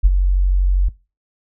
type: tone with ADSR envelope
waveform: sine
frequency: 46.25 Hz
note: F#1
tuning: in tune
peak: -4 dBFS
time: 0.03-0.89 s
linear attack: 26 ms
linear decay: 31 ms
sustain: -7 dB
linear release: 8 ms
effects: noise-tail reverb RT60 0.3 s tail -21 dB re dry + tanh soft clip ceiling 0 dBFS